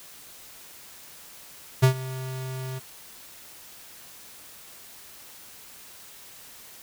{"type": "tone with ADSR envelope", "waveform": "square", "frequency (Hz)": 130.3, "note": "C3", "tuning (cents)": -7, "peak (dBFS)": -13, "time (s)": [1.82, 2.8], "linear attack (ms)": 17, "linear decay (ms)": 95, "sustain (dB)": -19, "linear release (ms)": 24, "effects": ["white hiss -47 dBFS RMS until 6.82 s"]}